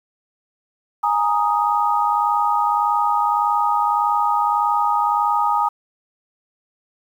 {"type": "chord", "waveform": "sine", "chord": "Ab suspended second", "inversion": "none", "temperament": "equal", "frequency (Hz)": [830.6, 932.3, 1244.5], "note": ["Ab5", "Bb5", "Eb6"], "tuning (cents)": [0, 0, 0], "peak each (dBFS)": -20, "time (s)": [1.03, 5.69], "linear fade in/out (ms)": 10, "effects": ["8-bit"]}